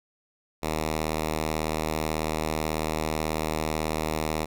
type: tone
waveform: 5% pulse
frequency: 78.2 Hz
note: D#2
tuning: 9 cents sharp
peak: -15 dBFS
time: 0.62-4.46 s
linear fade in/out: 20 ms
effects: none